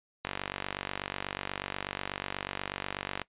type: click train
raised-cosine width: 0.3 ms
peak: -16 dBFS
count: 144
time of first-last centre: 0.25-3.217 s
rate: 48.2 Hz
effects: noise-tail reverb RT60 0.1 s tail -20 dB re dry + resampled to 8000 Hz